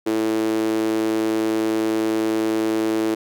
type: tone with high-pass filter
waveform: sawtooth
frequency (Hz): 110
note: A2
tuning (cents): 0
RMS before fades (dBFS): -21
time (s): 0.06-3.15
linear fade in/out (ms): 10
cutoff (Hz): 350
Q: 5.6
effects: none